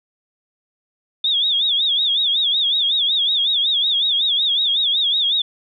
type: tone with vibrato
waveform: sine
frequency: 3520 Hz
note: A7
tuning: in tune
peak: -15 dBFS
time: 1.24-5.42 s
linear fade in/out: 5 ms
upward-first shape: sine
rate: 5.4 Hz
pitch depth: 140 cents each way
effects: none